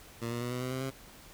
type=tone with pitch steps; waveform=15% pulse; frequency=116.54 / 119.2 / 121.91 / 124.69 / 127.53 / 130.43 / 133.41 Hz; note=A#2 / A#2 / B2 / B2 / C3 / C3 / C3; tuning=0 / +39 / -22 / +17 / -44 / -5 / +34 cents; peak=-27 dBFS; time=0.21-0.91 s; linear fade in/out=20 ms; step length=100 ms; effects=pink hiss -53 dBFS RMS until 1.33 s